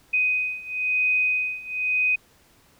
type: beating tone pair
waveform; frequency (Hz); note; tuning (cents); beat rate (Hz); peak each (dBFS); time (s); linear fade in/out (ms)
sine; 2502 / 2503; D#7 / D#7; +9 / +10; 1; -25 / -23; 0.13-2.16; 10
effects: pink hiss -58 dBFS RMS until 2.79 s

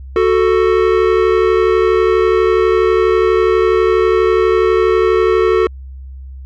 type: tone pair together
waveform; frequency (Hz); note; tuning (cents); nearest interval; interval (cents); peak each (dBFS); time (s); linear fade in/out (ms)
square; 370 / 442.2; F#4 / A4; 0 / +9; minor third; 309; -13; 0.16-5.67; 2
effects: added 66 Hz sine -28 dBFS peak until 6.45 s + low-pass 2000 Hz 12 dB/octave

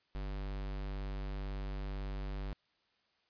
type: tone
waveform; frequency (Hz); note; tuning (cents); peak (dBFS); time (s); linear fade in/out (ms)
square; 49; G1; 0; -38; 0.15-2.53; 0
effects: white hiss -75 dBFS RMS until 3.29 s + resampled to 11025 Hz

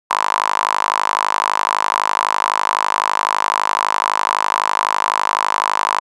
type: tone with high-pass filter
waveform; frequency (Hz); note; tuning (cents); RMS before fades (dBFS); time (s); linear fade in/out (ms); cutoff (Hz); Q
sawtooth; 51.91; G#1; 0; -18; 0.1-6; 10; 1000; 6.4
effects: resampled to 22050 Hz

